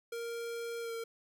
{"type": "tone with pitch glide", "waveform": "square", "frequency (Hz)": [466.2, 458.2], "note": ["A#4", "A#4"], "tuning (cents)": [0, -30], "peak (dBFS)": -38, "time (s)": [0.12, 1.04], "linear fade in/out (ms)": 5, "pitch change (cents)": -30, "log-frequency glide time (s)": [0.81, 0.93], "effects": []}